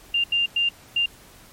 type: tone bursts at uneven times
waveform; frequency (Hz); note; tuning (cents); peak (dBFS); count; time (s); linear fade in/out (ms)
sine; 2794; F7; 0; -18; 4; 0.14-0.24 / 0.32-0.46 / 0.56-0.69 / 0.96-1.06; 5
effects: pink hiss -49 dBFS RMS until 1.52 s + MP3 64 kbps